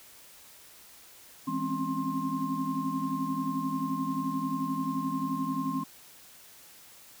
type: tone cluster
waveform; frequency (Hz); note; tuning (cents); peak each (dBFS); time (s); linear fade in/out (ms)
sine; 165.8 / 206.8 / 259.1 / 270.5 / 1059; E3 / G#3 / C4 / C#4 / C6; +10 / -7 / -17 / -42 / +21; -38 / -38 / -34 / -33 / -34; 1.47-5.84; 10
effects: white hiss -53 dBFS RMS until 7.2 s